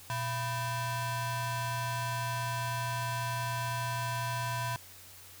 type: ring-modulated tone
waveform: 35% pulse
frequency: 555 Hz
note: C#5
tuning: 2 cents sharp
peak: -27 dBFS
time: 0.1-4.76 s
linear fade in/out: 0 ms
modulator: 434 Hz
effects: added 92 Hz sine -59 dBFS peak until 5.4 s + white hiss -52 dBFS RMS until 5.4 s